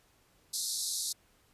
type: band-pass noise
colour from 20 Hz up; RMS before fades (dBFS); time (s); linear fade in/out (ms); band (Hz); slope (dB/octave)
pink; -35; 0.53-1.13; 10; 3800 to 12000; 96
effects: pink hiss -67 dBFS RMS until 1.53 s + resampled to 32000 Hz